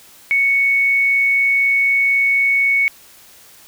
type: tone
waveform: sine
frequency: 2219 Hz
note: C#7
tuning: 1 cent sharp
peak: -12 dBFS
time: 0.31-2.88 s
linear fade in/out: 0 ms
effects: white hiss -45 dBFS RMS until 3.67 s